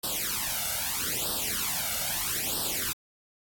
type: noise with flanger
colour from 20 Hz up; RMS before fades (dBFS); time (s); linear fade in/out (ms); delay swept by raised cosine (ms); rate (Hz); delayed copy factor
white; -30; 0.03-2.93; 10; 0.22 to 1.42; 0.78; +0.95
effects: AAC 64 kbps